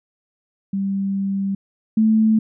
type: tone pair in turn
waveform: sine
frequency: 196 / 219.1 Hz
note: G3 / A3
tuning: 0 / -7 cents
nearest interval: major second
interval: 193 cents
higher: second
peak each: -19 / -12 dBFS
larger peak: second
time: 0.73-1.55 / 1.97-2.39 s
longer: first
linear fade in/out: 5 ms
effects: none